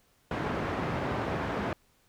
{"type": "band-pass noise", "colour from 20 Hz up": "pink", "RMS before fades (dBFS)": -32, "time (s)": [0.31, 1.73], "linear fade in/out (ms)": 2, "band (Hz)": [100, 1600], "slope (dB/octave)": 12, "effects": ["pink hiss -67 dBFS RMS until 2.08 s"]}